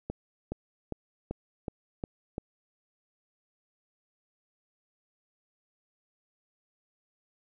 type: accelerating click train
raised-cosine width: 2 ms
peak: -20 dBFS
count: 7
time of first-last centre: 0.1-2.381 s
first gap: 420 ms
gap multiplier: 0.96
effects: none